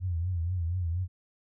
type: tone with vibrato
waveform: sine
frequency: 87.31 Hz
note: F2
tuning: in tune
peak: -27 dBFS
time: 0-1.08 s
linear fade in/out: 50 ms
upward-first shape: triangle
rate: 4.2 Hz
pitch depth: 130 cents each way
effects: none